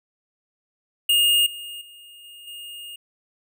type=tone with level steps; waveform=square; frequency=2840 Hz; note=F7; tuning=28 cents sharp; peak=-16 / -34 / -44 / -42 / -36 dBFS; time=1.09-2.96 s; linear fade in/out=5 ms; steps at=1.46 / 1.81 / 2.24 / 2.47 s; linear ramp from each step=5 ms; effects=none